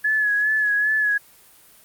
sine tone with vibrato, 1700 Hz, G#6, 40 cents sharp, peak -17 dBFS, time 0.04-1.18 s, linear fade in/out 10 ms, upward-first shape sine, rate 2.5 Hz, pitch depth 39 cents each way, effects white hiss -51 dBFS RMS until 1.84 s + Opus 32 kbps

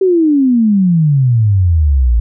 sine exponential sweep, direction down, 389.5 to 55 Hz, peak -7 dBFS, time 0.01-2.2 s, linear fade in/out 5 ms, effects none

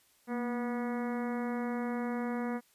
harmonic tone with a mistuned harmonic, 243 Hz, B3, 28 cents flat, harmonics 1 / 2 / 3 / 4 / 5 / 6 / 7 / 8 / 9, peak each -33 / -39 / -43 / -45 / -47 / -49 / -50 / -51 / -52 dBFS, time 0.27-2.61 s, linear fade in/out 50 ms, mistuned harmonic 1, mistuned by -52 cents, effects white hiss -67 dBFS RMS until 2.74 s + resampled to 32000 Hz

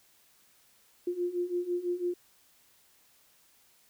sine beating tone pair, 349.7 / 355.7 Hz, F4 / F4, +2 / +32 cents, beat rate 6 Hz, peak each -34 / -31 dBFS, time 1.07-2.14 s, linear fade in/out 5 ms, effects white hiss -64 dBFS RMS until 3.89 s

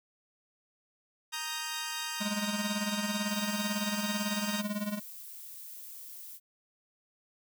10% pulse chord, Eb major, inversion second, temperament equal, 932.3 / 1244.5 / 1568 Hz, Bb5 / Eb6 / G6, 0 / 0 / 0 cents, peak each -29 / -32 / -31 dBFS, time 1.32-4.62 s, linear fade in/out 20 ms
square tone with tremolo, 207.7 Hz, G#3, in tune, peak -30 dBFS, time 2.2-5 s, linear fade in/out 20 ms, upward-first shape sine, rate 18 Hz, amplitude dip 75%
violet noise, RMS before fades -46 dBFS, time 3.25-6.4 s, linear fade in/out 50 ms
effects none

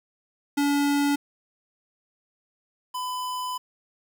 square tone pair in turn, 285.7 / 1004.1 Hz, D4 / B5, -48 / +28 cents, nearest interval octave + minor seventh, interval 2176 cents, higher second, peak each -21 / -29 dBFS, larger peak first, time 0.57-1.16 / 2.94-3.58 s, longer second, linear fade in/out 10 ms, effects 9-bit

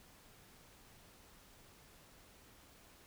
silence, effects pink hiss -62 dBFS RMS until 3.06 s

